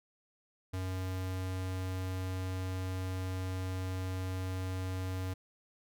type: tone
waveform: square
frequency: 93.1 Hz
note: F#2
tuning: 11 cents sharp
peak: -35 dBFS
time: 0.73-5.34 s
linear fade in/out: 10 ms
effects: none